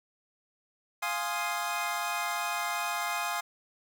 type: chord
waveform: 25% pulse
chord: F minor seventh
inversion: none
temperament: equal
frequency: 698.5 / 830.6 / 1046.5 / 1244.5 Hz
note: F5 / Ab5 / C6 / Eb6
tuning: 0 / 0 / 0 / 0 cents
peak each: -32 dBFS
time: 1.02-3.41 s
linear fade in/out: 10 ms
effects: none